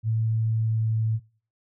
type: tone with pitch glide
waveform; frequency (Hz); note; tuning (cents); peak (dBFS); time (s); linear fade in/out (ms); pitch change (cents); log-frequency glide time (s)
sine; 111.6 to 110.96; A2 to A2; +25 to +15; -21; 0.03-1.2; 50; -10; 0.55-0.9
effects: noise-tail reverb RT60 0.5 s tail -26 dB re dry